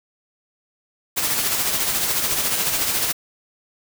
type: noise with tremolo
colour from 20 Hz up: white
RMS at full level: -20 dBFS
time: 1.16-3.13 s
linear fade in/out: 20 ms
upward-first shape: sine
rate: 14 Hz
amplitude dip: 40%
effects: none